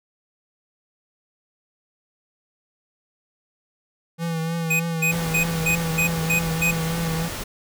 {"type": "tone with vibrato", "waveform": "square", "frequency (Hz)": 164.81, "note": "E3", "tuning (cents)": 0, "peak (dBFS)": -24, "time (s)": [4.18, 7.3], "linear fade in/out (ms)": 50, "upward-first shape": "triangle", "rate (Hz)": 3.3, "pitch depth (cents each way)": 44}
{"type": "tone bursts", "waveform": "square", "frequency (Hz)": 2500, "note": "D#7", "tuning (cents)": 8, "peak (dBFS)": -19, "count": 7, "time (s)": [4.7, 6.713], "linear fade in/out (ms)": 10, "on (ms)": 99, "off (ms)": 220}
{"type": "noise", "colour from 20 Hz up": "pink", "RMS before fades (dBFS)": -31, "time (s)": [5.11, 7.44], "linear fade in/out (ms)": 10}
{"effects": []}